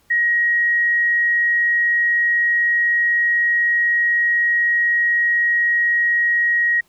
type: tone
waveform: sine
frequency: 1892 Hz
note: A#6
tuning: 25 cents sharp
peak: -14 dBFS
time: 0.1-6.81 s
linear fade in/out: 10 ms
effects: pink hiss -59 dBFS RMS until 6.88 s